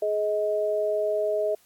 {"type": "tone pair together", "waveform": "sine", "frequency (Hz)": [420.5, 630], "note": ["G#4", "D#5"], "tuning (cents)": [22, 21], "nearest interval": "perfect fifth", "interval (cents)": 699, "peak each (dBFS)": [-27, -24], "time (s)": [0.02, 1.55], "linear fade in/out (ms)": 5, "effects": ["white hiss -61 dBFS RMS until 1.65 s", "AAC 64 kbps"]}